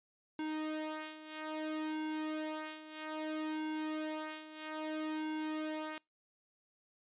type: tone with flanger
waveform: sawtooth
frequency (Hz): 310.4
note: D#4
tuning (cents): -4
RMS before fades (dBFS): -40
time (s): 0.39-5.98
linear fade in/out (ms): 2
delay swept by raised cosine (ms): 1.6 to 3.2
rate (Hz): 0.61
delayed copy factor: -0.7
effects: noise-tail reverb RT60 0.2 s tail -26 dB re dry + resampled to 8000 Hz